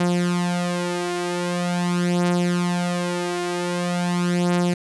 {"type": "beating tone pair", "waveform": "sawtooth", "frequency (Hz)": [176.1, 176.54], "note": ["F3", "F3"], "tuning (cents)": [15, 19], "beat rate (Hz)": 0.44, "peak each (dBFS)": [-18, -21], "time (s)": [0, 4.74], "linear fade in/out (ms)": 5, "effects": ["resampled to 24000 Hz"]}